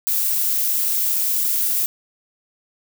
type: noise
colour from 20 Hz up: violet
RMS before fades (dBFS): -20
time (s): 0.07-1.86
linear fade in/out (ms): 0
effects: none